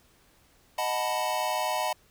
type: chord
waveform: square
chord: B dominant seventh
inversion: first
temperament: equal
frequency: 622.3 / 740 / 880 / 987.8 Hz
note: D#5 / F#5 / A5 / B5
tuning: 0 / 0 / 0 / 0 cents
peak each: -33 dBFS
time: 0.78-1.93 s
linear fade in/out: 5 ms
effects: pink hiss -62 dBFS RMS until 2.1 s